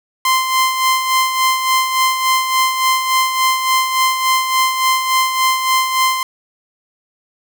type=tone with tremolo; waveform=sawtooth; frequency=1041 Hz; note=C6; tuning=9 cents flat; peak=-7 dBFS; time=0.25-6.23 s; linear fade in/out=2 ms; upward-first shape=sine; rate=3.5 Hz; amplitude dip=55%; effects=none